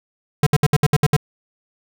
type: tone bursts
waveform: square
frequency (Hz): 146.83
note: D3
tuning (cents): 0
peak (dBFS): -12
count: 8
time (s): 0.43-1.165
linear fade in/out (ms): 2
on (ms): 35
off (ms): 65
effects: none